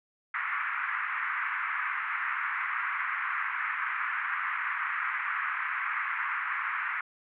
pink band-pass noise, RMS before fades -32 dBFS, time 0.34-7.01 s, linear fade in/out 5 ms, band 1100 to 2200 Hz, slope 48 dB/octave, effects none

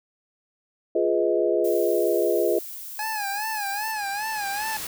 sine chord, F half-diminished seventh, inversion none, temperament equal with one note detuned, 349.2 / 415.3 / 493.9 / 632.4 Hz, F4 / Ab4 / Cb5 / Eb5, 0 / 0 / 0 / +28 cents, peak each -24 / -24 / -26 / -25 dBFS, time 0.95-2.59 s, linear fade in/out 5 ms
violet noise, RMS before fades -37 dBFS, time 1.64-3.92 s, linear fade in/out 10 ms
white noise with exponential growth, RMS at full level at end -32 dBFS, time 2.2-4.87 s, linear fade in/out 2 ms, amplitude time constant 580 ms
25% pulse tone with vibrato, 836 Hz, G#5, 11 cents sharp, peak -23 dBFS, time 2.99-4.77 s, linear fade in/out 2 ms, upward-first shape sine, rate 2.5 Hz, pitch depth 100 cents each way
effects none

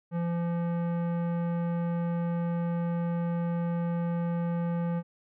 sine tone with tanh clipping, 170.9 Hz, F3, 37 cents flat, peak -29 dBFS, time 0.11-5.03 s, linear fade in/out 50 ms, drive 16 dB, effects none

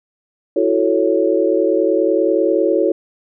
sine chord, F# minor seventh, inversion third, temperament equal, 329.6 / 370 / 440 / 554.4 Hz, E4 / F#4 / A4 / C#5, 0 / 0 / 0 / 0 cents, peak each -18 dBFS, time 0.56-2.92 s, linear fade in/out 5 ms, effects none

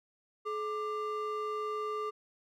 triangle ring-modulated tone, 806 Hz, G5, 48 cents sharp, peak -28 dBFS, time 0.45-2.11 s, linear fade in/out 20 ms, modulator 379 Hz, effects none

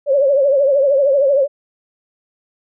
sine tone with vibrato, 554.4 Hz, C#5, in tune, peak -10 dBFS, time 0.06-1.48 s, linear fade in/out 50 ms, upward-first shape triangle, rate 13 Hz, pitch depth 110 cents each way, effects none

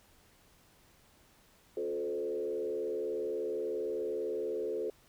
sine tone with frequency modulation, 435.7 Hz, A4, 17 cents flat, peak -32 dBFS, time 1.77-4.9 s, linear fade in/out 2 ms, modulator 76.4 Hz, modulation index 1.1, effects pink hiss -64 dBFS RMS until 5.08 s

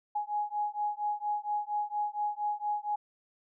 sine beating tone pair, 832 / 836.3 Hz, G#5 / G#5, +3 / +12 cents, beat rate 4.3 Hz, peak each -33 / -33 dBFS, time 0.15-2.96 s, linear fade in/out 10 ms, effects none

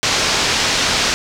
white low-pass noise, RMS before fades -17 dBFS, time 0.03-1.14 s, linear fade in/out 0 ms, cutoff 6000 Hz, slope 24 dB/octave, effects none

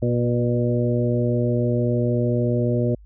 harmonic tone with a mistuned harmonic, 120.3 Hz, B2, 45 cents flat, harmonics 1 / 2 / 3 / 4 / 5, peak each -21 / -24 / -26 / -27 / -28 dBFS, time 0.02-2.95 s, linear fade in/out 5 ms, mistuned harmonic 4, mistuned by +23 cents, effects added 51 Hz sine -43 dBFS peak until 3.05 s

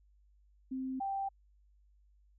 sine tone pair in turn, 261.6 / 783.9 Hz, C4 / G5, 0 / 0 cents, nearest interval octave + perfect fifth, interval 1900 cents, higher second, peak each -35 / -33 dBFS, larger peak second, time 0.71-1 / 1-1.29 s, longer neither, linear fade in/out 10 ms, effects added 50 Hz sine -63 dBFS peak until 2.38 s

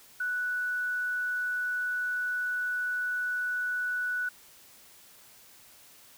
sine tone, 1480 Hz, F#6, in tune, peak -28 dBFS, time 0.2-4.29 s, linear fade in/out 5 ms, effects white hiss -55 dBFS RMS until 6.17 s

